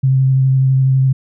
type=tone with vibrato; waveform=sine; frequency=132.6 Hz; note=C3; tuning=23 cents sharp; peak=-9 dBFS; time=0.03-1.13 s; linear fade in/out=10 ms; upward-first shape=square; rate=12 Hz; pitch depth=11 cents each way; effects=none